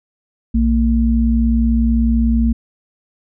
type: tone pair together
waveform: sine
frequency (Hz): 60 / 229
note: B1 / A#3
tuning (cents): -49 / -31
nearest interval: octave + major seventh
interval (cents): 2318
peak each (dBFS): -14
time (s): 0.54-2.53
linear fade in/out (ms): 10
effects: none